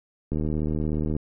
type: click train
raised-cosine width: 3 ms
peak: -15 dBFS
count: 66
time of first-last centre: 0.32-1.165 s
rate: 76.9 Hz
effects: none